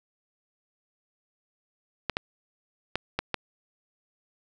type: clicks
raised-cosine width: 0.3 ms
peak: -10 dBFS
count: 5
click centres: 2.097 / 2.169 / 2.956 / 3.19 / 3.343 s
effects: none